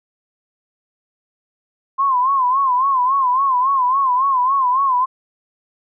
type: tone with vibrato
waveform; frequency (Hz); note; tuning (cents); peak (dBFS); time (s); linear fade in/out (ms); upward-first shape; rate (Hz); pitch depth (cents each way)
sine; 1046.5; C6; 0; -13; 1.98-5.06; 20; sine; 3.6; 110
effects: none